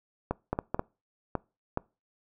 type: clicks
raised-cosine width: 1 ms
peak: -14 dBFS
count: 7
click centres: 0.31 / 0.53 / 0.589 / 0.745 / 0.794 / 1.353 / 1.774 s
effects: noise-tail reverb RT60 0.3 s tail -24 dB re dry